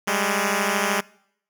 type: beating tone pair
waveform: 5% pulse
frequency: 196.3 / 209.3 Hz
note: G3 / G#3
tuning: +3 / +14 cents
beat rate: 13 Hz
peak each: -12 dBFS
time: 0.07-1.01 s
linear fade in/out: 10 ms
effects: noise-tail reverb RT60 0.7 s tail -24 dB re dry